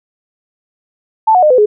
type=tone with pitch steps; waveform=sine; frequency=880 / 731.5 / 608 / 505.4 / 420.1 Hz; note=A5 / F#5 / D#5 / B4 / G#4; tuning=0 / -20 / -40 / +40 / +20 cents; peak=-5 dBFS; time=1.27-1.66 s; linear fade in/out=10 ms; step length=78 ms; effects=none